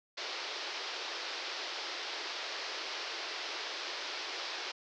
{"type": "band-pass noise", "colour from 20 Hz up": "white", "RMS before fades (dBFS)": -40, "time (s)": [0.17, 4.72], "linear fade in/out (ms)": 10, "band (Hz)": [330, 5300], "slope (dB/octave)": 48, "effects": []}